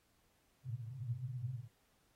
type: band-pass noise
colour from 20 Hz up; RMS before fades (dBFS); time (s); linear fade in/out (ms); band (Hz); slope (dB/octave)
pink; -43; 0.63-1.69; 50; 110 to 130; 96
effects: pink hiss -75 dBFS RMS until 2.15 s + AAC 48 kbps